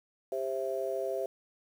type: harmonic tone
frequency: 132.5 Hz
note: C3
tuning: 22 cents sharp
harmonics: 3 / 4 / 5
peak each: -35 / -35 / -35 dBFS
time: 0.32-1.26 s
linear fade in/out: 2 ms
effects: 9-bit